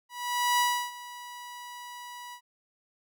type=tone with ADSR envelope; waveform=sawtooth; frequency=975 Hz; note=B5; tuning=23 cents flat; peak=-18 dBFS; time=0.09-2.41 s; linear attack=500 ms; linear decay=320 ms; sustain=-19 dB; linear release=77 ms; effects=none